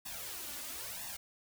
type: noise with flanger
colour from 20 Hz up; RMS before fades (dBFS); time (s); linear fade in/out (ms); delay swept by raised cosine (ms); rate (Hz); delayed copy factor
white; -43; 0.05-1.17; 10; 1.1 to 3.5; 1; +0.95
effects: none